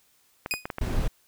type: clicks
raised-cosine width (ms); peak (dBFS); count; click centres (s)
0.5; -16; 5; 0.461 / 0.539 / 0.655 / 0.702 / 0.784
type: tone with exponential decay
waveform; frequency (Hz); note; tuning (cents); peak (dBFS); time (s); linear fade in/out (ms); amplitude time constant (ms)
sawtooth; 2489; D#7; 0; -19; 0.51-0.68; 1; 35
type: noise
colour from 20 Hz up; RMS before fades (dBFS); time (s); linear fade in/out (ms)
brown; -25; 0.81-1.08; 5
effects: white hiss -64 dBFS RMS until 1.27 s